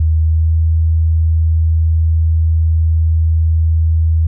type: tone with pitch glide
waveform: sine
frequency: 79.3 to 80.64 Hz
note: D#2 to E2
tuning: +33 to -38 cents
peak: -9 dBFS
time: 0-4.27 s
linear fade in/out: 5 ms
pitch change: +29 cents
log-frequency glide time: 0.21-0.54 s
effects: none